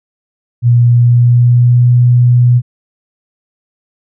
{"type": "tone with pitch glide", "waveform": "sine", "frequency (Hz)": [120, 122.45], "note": ["B2", "B2"], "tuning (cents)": [-49, -14], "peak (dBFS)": -4, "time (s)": [0.62, 2.62], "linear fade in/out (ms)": 50, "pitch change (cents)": 35, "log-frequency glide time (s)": [0.86, 1.88], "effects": []}